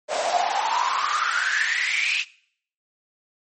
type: noise with high-pass filter sweep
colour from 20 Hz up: pink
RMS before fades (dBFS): -23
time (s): 0.08-2.25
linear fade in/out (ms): 50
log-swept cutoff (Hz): 590 to 2700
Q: 9.9
effects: noise-tail reverb RT60 0.6 s tail -21 dB re dry + MP3 32 kbps